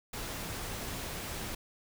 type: noise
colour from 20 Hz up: pink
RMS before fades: -39 dBFS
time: 0.13-1.55 s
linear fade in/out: 5 ms
effects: none